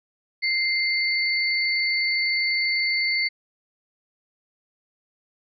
sine tone pair together, 2093 / 4486 Hz, C7 / C#8, 0 / +20 cents, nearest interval octave + minor second, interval 1320 cents, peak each -22 / -25 dBFS, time 0.42-3.29 s, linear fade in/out 20 ms, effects none

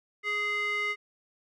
square tone with band-pass filter, 415.3 Hz, G#4, in tune, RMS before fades -30 dBFS, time 0.23-0.96 s, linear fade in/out 50 ms, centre 2000 Hz, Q 4.1, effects none

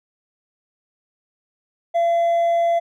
sine tone with hard clipping, 680 Hz, F5, 46 cents flat, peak -16 dBFS, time 1.94-2.8 s, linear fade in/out 20 ms, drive 2 dB, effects none

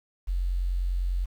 sine tone with quantisation, 45 Hz, F#1, 47 cents flat, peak -24 dBFS, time 0.27-1.26 s, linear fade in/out 20 ms, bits 9, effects none

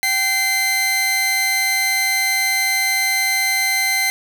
sawtooth tone pair together, 775.4 / 2070 Hz, G5 / C7, -19 / -19 cents, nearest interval octave + perfect fourth, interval 1700 cents, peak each -22 / -13 dBFS, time 0.03-4.1 s, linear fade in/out 0 ms, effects none

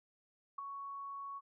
sine tone with ADSR envelope, 1113 Hz, C#6, 7 cents sharp, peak -35 dBFS, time 0.58-1.41 s, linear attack 8 ms, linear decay 5 ms, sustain -7 dB, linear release 38 ms, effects none

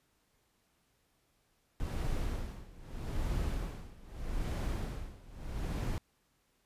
brown noise with tremolo, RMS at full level -33 dBFS, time 1.8-5.98 s, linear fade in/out 0 ms, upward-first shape sine, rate 0.8 Hz, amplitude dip 90%, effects pink hiss -74 dBFS RMS until 6.65 s + resampled to 32000 Hz

